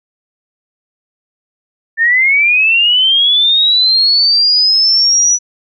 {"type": "linear sweep", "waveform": "sine", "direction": "up", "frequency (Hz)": [1780, 5930], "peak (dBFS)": -7, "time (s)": [1.97, 5.39], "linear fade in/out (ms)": 50, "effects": []}